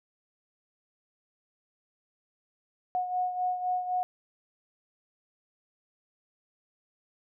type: beating tone pair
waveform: sine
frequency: 728 / 731.9 Hz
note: F#5 / F#5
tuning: -28 / -19 cents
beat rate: 3.9 Hz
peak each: -28 / -35 dBFS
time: 2.95-4.03 s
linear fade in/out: 0 ms
effects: none